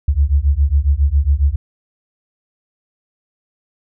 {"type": "beating tone pair", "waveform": "sine", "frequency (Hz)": [67.5, 74.8], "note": ["C#2", "D2"], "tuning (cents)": [-45, 32], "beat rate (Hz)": 7.3, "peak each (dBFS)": -14, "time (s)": [0.08, 1.56], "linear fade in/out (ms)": 5, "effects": []}